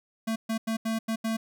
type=tone bursts at uneven times; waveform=square; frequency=223.8 Hz; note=A3; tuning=30 cents sharp; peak=-27 dBFS; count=6; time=0.27-0.36 / 0.49-0.58 / 0.67-0.77 / 0.85-0.99 / 1.08-1.16 / 1.24-1.37 s; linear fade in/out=10 ms; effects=none